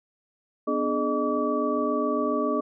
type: tone cluster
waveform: sine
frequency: 249.2 / 296.5 / 421.9 / 611 / 1147 Hz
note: B3 / D4 / G#4 / D#5 / D6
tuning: +16 / +17 / +27 / -32 / -41 cents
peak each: -29 dBFS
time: 0.67-2.61 s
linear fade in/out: 10 ms
effects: none